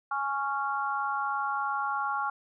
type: harmonic tone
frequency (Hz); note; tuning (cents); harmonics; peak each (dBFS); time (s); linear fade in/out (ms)
277.2; C#4; 0; 3 / 4 / 5; -32 / -32 / -32; 0.11-2.3; 5
effects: none